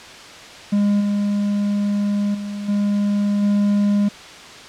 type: tone with level steps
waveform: triangle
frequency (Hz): 204.1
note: G#3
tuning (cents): -30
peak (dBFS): -12 / -15 / -23 / -14 / -12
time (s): 0.72-4.09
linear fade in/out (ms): 10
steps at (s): 1 / 2.34 / 2.68 / 3.42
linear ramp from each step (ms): 10
effects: white hiss -38 dBFS RMS until 4.68 s + low-pass 5000 Hz 12 dB/octave